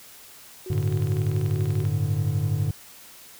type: tone with tremolo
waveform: sine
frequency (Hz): 370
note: F#4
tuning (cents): 0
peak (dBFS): -32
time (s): 0.66-1.84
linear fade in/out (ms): 2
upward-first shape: triangle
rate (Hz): 4.5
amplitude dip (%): 50
type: chord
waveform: triangle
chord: G suspended second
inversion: none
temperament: equal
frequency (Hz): 98 / 110 / 146.83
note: G2 / A2 / D3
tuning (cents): 0 / 0 / 0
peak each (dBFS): -24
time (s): 0.7-2.71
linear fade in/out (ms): 5
type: click train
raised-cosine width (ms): 0.3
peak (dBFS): -25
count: 24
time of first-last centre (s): 0.73-1.852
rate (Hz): 20.5
effects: white hiss -47 dBFS RMS until 3.39 s